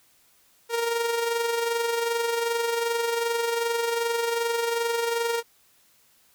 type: tone with amplitude modulation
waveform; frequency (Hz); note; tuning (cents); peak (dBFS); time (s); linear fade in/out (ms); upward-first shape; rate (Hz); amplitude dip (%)
sawtooth; 466.2; A#4; 0; -18; 0.69-5.43; 50; sine; 22.6; 45
effects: white hiss -61 dBFS RMS until 6.34 s